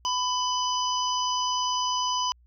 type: harmonic tone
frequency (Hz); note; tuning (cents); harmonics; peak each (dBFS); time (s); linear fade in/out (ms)
999; B5; +20; 1 / 3 / 5 / 6; -26 / -31 / -33 / -34; 0.05-2.32; 0
effects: added 60 Hz sine -55 dBFS peak until 2.46 s